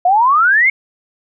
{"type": "exponential sweep", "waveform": "sine", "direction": "up", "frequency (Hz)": [696, 2217], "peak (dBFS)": -8, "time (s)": [0.05, 0.7], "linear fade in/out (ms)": 5, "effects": []}